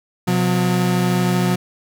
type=tone pair together; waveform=35% pulse; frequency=127.77 / 180.7 Hz; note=C3 / F#3; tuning=-41 / -41 cents; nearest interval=tritone; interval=600 cents; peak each=-19 / -15 dBFS; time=0.27-1.56 s; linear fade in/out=10 ms; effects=none